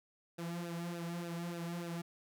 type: tone with flanger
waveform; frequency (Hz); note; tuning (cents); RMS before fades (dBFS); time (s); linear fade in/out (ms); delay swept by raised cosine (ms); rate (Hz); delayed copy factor
sawtooth; 171; F3; -36; -41; 0.38-2.02; 10; 0.92 to 3.92; 3.4; -0.75
effects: none